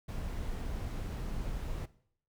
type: noise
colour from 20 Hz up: brown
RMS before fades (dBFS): -37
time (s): 0.08-1.86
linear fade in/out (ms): 10
effects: noise-tail reverb RT60 0.6 s tail -18 dB re dry